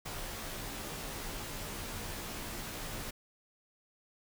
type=noise with comb filter; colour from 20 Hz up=pink; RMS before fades=-41 dBFS; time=0.05-3.11 s; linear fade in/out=10 ms; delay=16 ms; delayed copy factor=-0.75; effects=none